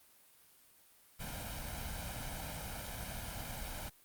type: noise with comb filter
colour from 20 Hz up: pink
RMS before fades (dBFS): -42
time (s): 1.19-3.9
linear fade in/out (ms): 20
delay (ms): 1.3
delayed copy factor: +0.8
effects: white hiss -64 dBFS RMS until 4.04 s + Opus 32 kbps